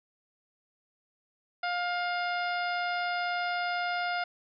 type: harmonic tone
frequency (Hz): 707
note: F5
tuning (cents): +21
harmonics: 1 / 2 / 3 / 4 / 5 / 6 / 7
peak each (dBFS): -31 / -33 / -38 / -43 / -45 / -49 / -45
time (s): 1.63-4.24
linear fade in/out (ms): 5
effects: none